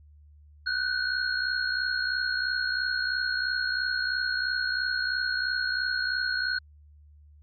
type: tone cluster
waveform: sine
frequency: 1474 / 1537 / 4279 Hz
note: F#6 / G6 / C8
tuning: -7 / -35 / +38 cents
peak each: -29 / -30 / -32 dBFS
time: 0.66-6.59 s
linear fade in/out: 10 ms
effects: added 74 Hz sine -51 dBFS peak until 7.42 s